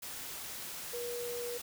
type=tone in noise; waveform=sine; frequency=481 Hz; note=B4; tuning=46 cents flat; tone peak=-37 dBFS; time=0.93-1.58 s; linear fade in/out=10 ms; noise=white; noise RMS=-43 dBFS; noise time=0.02-1.62 s; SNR=+3 dB; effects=none